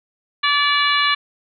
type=harmonic tone; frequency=578 Hz; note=D5; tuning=28 cents flat; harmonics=2 / 3 / 4 / 5 / 6 / 7; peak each=-19 / -21 / -22 / -23 / -24 / -24 dBFS; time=0.43-1.15 s; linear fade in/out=10 ms; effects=none